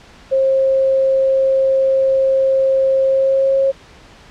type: tone with pitch glide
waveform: sine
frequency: 534 to 541.1 Hz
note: C5 to C#5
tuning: +35 to -42 cents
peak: -11 dBFS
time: 0.31-3.72 s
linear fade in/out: 20 ms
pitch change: +23 cents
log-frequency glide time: 3.04-3.59 s
effects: pink hiss -43 dBFS RMS until 4.3 s + low-pass 5000 Hz 12 dB/octave